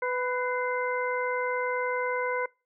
harmonic tone with a mistuned harmonic, 498.2 Hz, B4, 15 cents sharp, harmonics 1 / 2 / 3 / 4, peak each -29 / -32 / -34 / -35 dBFS, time 0.02-2.46 s, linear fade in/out 5 ms, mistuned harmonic 4, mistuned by +70 cents, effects noise-tail reverb RT60 0.3 s tail -25 dB re dry

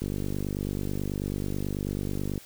click train, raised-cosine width 3 ms, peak -18 dBFS, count 117, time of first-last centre 0.02-2.378 s, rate 49.2 Hz, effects white hiss -50 dBFS RMS until 2.45 s

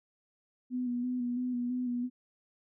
sine tone with vibrato, 246.9 Hz, B3, in tune, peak -30 dBFS, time 0.7-2.1 s, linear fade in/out 50 ms, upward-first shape square, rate 3 Hz, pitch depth 26 cents each way, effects none

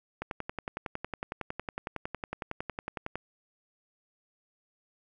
click train, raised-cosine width 0.5 ms, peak -19 dBFS, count 33, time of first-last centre 0.22-3.156 s, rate 10.9 Hz, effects none

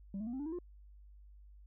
sine tone with pitch steps, 196 / 216.2 / 238.5 / 263.1 / 290.3 / 320.2 / 353.3 Hz, G3 / A3 / A#3 / C4 / D4 / D#4 / F4, 0 / -30 / +40 / +10 / -20 / +50 / +20 cents, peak -35 dBFS, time 0.14-0.588 s, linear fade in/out 2 ms, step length 64 ms, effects tanh soft clip ceiling -36 dBFS + added 50 Hz sine -54 dBFS peak until 1.66 s

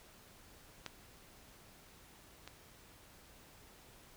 clicks, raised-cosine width 0.2 ms, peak -24 / -30 dBFS, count 2, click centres 0.863 / 2.476 s, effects pink hiss -60 dBFS RMS until 4.16 s

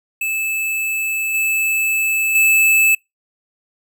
square tone with level steps, 2619 Hz, E7, 12 cents flat, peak -19 / -16 / -11 dBFS, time 0.21-2.95 s, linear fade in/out 5 ms, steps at 1.34 / 2.35 s, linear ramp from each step 5 ms, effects noise-tail reverb RT60 0.2 s tail -25 dB re dry

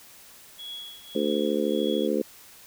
sine tone with tremolo, 3345 Hz, G#7, 12 cents sharp, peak -34 dBFS, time 0.58-2.08 s, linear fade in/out 20 ms, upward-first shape triangle, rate 1.7 Hz, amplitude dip 85%
harmonic tone, 73.42 Hz, D2, in tune, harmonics 3 / 4 / 5 / 6 / 7, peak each -29 / -29 / -29 / -29 / -29 dBFS, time 1.15-2.22 s, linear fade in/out 5 ms
effects white hiss -50 dBFS RMS until 2.66 s

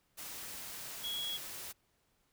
sine tone in noise, 3331 Hz, G#7, 4 cents sharp, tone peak -36 dBFS, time 1.03-1.38 s, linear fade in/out 20 ms, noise white, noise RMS -45 dBFS, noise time 0.17-1.73 s, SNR +6 dB, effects pink hiss -75 dBFS RMS until 2.32 s

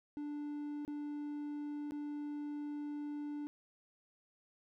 triangle tone with dropouts, 293.7 Hz, D4, in tune, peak -37 dBFS, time 0.17-3.47 s, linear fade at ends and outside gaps 0 ms, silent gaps 0.85-0.878 / 1.909-1.92 s, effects none

